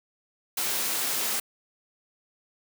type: noise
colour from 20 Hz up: white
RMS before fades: -28 dBFS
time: 0.57-1.4 s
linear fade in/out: 5 ms
effects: high-pass 200 Hz 12 dB/octave